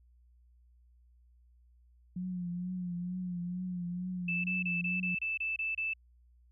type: tone with vibrato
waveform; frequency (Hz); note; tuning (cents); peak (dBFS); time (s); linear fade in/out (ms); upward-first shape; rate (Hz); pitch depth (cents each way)
sine; 178.9; F3; +42; -34; 2.16-5.15; 5; triangle; 2.2; 56
type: tone bursts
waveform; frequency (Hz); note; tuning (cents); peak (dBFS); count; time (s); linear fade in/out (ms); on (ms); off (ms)
sine; 2637; E7; 0; -31; 9; 4.28-5.936; 5; 160; 27
effects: added 60 Hz sine -60 dBFS peak until 6.51 s